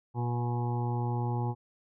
harmonic tone with a mistuned harmonic, 120 Hz, B2, 49 cents flat, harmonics 1 / 2 / 3 / 4 / 6 / 7 / 8 / 9, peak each -29 / -39 / -39 / -45 / -47 / -37 / -46 / -50 dBFS, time 0.14-1.55 s, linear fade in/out 50 ms, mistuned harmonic 4, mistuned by +20 cents, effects none

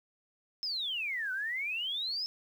sine exponential two-way sweep, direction down then up, 5290 to 1480 to 5290 Hz, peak -32 dBFS, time 0.63-2.26 s, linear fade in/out 0 ms, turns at 1.32 s, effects 10-bit

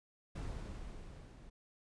brown noise with level ramp, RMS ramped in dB -41 to -55 dBFS, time 0.35-1.5 s, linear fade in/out 10 ms, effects resampled to 22050 Hz

